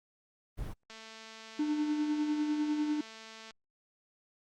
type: noise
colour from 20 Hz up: brown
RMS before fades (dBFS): -38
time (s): 0.57-0.74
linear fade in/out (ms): 20
type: click train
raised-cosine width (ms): 0.2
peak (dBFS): -32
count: 580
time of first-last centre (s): 0.9-3.508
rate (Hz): 222
type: tone with tremolo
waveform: triangle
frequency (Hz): 300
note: D4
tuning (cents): +37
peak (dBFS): -25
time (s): 1.59-3.01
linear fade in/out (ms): 5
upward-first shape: sine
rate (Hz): 10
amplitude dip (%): 45
effects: Opus 24 kbps